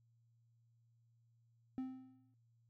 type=tone with exponential decay; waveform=triangle; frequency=260 Hz; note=C4; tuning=11 cents flat; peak=-35 dBFS; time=1.78-2.34 s; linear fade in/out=0 ms; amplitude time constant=120 ms; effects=noise-tail reverb RT60 0.3 s tail -22 dB re dry + added 116 Hz sine -70 dBFS peak until 2.69 s